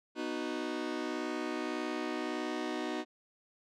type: chord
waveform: sawtooth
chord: B major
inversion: none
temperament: just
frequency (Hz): 246.9 / 308.7 / 370.4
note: B3 / D#4 / F#4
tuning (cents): 0 / -14 / +2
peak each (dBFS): -36 / -33 / -35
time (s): 0.15-3.05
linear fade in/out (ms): 50
effects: low-pass 5000 Hz 12 dB/octave